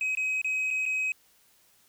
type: tone with dropouts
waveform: sine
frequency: 2535 Hz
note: D#7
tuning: 32 cents sharp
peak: -23 dBFS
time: 0.01-1.12 s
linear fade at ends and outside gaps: 2 ms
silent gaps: 0.151-0.172 / 0.416-0.445 / 0.705-0.709 / 0.855-0.861 s
effects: tanh soft clip ceiling -25 dBFS + white hiss -63 dBFS RMS until 1.88 s